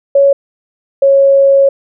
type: tone pair in turn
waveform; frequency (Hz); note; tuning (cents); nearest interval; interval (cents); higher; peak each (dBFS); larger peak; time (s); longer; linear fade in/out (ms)
sine; 557 / 550.3; C#5 / C#5; +8 / -13; unison; 21; first; -4; neither; 0.15-0.33 / 1.02-1.69; second; 5
effects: none